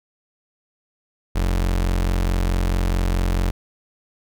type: tone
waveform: 35% pulse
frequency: 44.62 Hz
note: F1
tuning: 38 cents sharp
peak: -16 dBFS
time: 1.35-3.51 s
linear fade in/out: 10 ms
effects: none